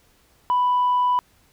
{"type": "tone", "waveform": "sine", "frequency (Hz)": 990, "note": "B5", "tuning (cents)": 4, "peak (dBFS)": -15, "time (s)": [0.5, 1.19], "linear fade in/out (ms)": 0, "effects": ["tanh soft clip ceiling -14 dBFS", "pink hiss -59 dBFS RMS until 1.52 s"]}